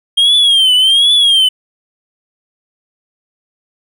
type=tone with vibrato; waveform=triangle; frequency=3209 Hz; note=G7; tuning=40 cents sharp; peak=-5 dBFS; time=0.17-1.49 s; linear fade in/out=10 ms; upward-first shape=triangle; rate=1.3 Hz; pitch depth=140 cents each way; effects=none